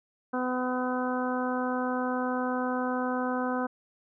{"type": "harmonic tone", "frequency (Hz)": 252.3, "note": "B3", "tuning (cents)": 37, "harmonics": [1, 2, 3, 4, 5, 6], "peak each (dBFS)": [-30, -33, -35, -36, -37, -38], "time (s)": [0.33, 3.67], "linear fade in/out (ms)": 10, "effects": []}